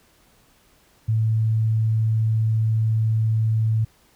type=tone; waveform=sine; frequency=110.7 Hz; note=A2; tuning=11 cents sharp; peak=-17 dBFS; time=1.08-3.85 s; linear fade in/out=10 ms; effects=pink hiss -58 dBFS RMS until 4.15 s